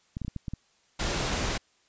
clicks, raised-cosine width 5 ms, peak -21 dBFS, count 7, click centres 0.169 / 0.217 / 0.248 / 0.281 / 0.363 / 0.482 / 0.536 s
pink noise, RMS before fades -29 dBFS, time 0.99-1.58 s, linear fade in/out 10 ms
effects white hiss -66 dBFS RMS until 1.88 s + resampled to 16000 Hz

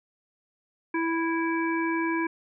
harmonic tone, 329.6 Hz, E4, in tune, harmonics 1 / 3 / 5 / 7, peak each -26 / -31 / -33 / -34 dBFS, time 0.94-2.27 s, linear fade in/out 5 ms, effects none

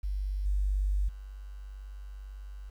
sine tone with level steps, 49 Hz, G1, in tune, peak -29 / -25 / -40 dBFS, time 0.03-2.7 s, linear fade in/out 10 ms, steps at 0.45 / 1.08 s, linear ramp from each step 10 ms, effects 10-bit

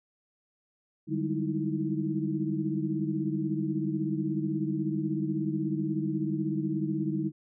sine tone cluster, 148.7 / 190.8 / 202.6 / 315.6 / 331.9 Hz, D3 / G3 / G#3 / D#4 / E4, +22 / -47 / -43 / +25 / +12 cents, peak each -33 / -35 / -35 / -31 / -37 dBFS, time 1.07-7.32 s, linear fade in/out 50 ms, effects none

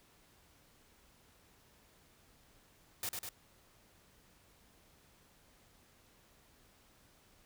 white noise with echo, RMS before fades -38 dBFS, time 3.03-3.09 s, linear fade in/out 2 ms, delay 100 ms, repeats 2, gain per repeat -3 dB, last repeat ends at 3.29 s, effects pink hiss -66 dBFS RMS until 7.45 s

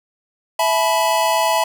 square chord, E suspended fourth, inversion none, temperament equal with one note detuned, 659.3 / 859.4 / 987.8 Hz, E5 / A5 / B5, 0 / -41 / 0 cents, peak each -20 dBFS, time 0.59-1.64 s, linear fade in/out 5 ms, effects none

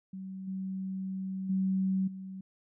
sine tone with level steps, 190 Hz, F#3, 46 cents sharp, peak -38 / -33 / -26 / -39 dBFS, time 0.13-2.41 s, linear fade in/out 5 ms, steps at 0.47 / 1.49 / 2.07 s, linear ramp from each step 10 ms, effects none

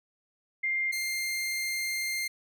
sine / sawtooth tone pair in turn, 2106 / 2106 Hz, C7 / C7, +11 / +11 cents, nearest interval unison, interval 0 cents, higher neither, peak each -26 dBFS, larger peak neither, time 0.63-0.92 / 0.92-2.28 s, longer second, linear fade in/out 10 ms, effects none

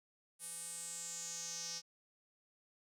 square tone with band-pass filter sweep, 169.2 Hz, E3, 45 cents sharp, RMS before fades -45 dBFS, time 0.39-1.82 s, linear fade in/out 50 ms, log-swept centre 9800 to 5500 Hz, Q 5.7, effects none

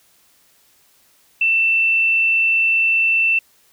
sine tone, 2675 Hz, E7, 25 cents sharp, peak -13 dBFS, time 1.41-3.39 s, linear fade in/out 5 ms, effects white hiss -56 dBFS RMS until 3.72 s

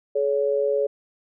sine tone pair together, 425.6 / 563 Hz, G#4 / C#5, +42 / +27 cents, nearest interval perfect fourth, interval 485 cents, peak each -22 dBFS, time 0.15-0.87 s, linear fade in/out 10 ms, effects none

